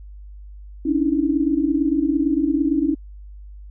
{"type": "tone cluster", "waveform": "sine", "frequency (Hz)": [276.9, 294.5, 323.4], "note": ["C#4", "D4", "E4"], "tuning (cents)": [-2, 5, -33], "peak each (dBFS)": -21, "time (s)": [0.85, 2.95], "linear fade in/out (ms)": 10, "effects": ["added 50 Hz sine -36 dBFS peak until 3.7 s"]}